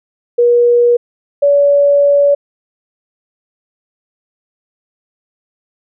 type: tone pair in turn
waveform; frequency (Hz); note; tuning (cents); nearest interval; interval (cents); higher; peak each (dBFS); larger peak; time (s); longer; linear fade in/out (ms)
sine; 479.5 / 570.2; A#4 / C#5; +49 / +49; minor third; 300; second; -6; neither; 0.38-0.97 / 1.42-2.35; second; 10
effects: none